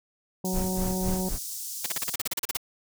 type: harmonic tone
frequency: 185.8 Hz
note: F#3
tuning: 7 cents sharp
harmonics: 1 / 2 / 3 / 4 / 5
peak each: -28 / -34 / -38 / -40 / -42 dBFS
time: 0.44-1.29 s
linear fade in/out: 5 ms
type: high-pass noise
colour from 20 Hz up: pink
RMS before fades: -36 dBFS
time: 0.45-2.15 s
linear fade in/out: 0 ms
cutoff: 5500 Hz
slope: 24 dB/octave
type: noise with tremolo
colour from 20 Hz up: brown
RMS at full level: -29 dBFS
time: 0.52-1.39 s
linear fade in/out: 50 ms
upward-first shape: sine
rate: 3.8 Hz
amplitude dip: 85%
type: noise bursts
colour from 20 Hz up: white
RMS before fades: -28 dBFS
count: 13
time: 1.84-2.571 s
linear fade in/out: 5 ms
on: 23 ms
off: 36 ms
effects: none